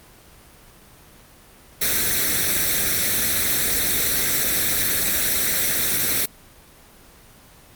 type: noise with comb filter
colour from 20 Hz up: white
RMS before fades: -20 dBFS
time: 1.81-6.26 s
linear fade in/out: 10 ms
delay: 0.51 ms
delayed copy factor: +0.75
effects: pink hiss -48 dBFS RMS until 7.75 s + Opus 24 kbps